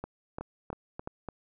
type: two click trains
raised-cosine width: 1 ms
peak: -22 / -23 dBFS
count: 4 / 4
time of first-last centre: 0.04-1.074 / 0.41-1.287 s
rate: 2.9 / 3.42 Hz
effects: none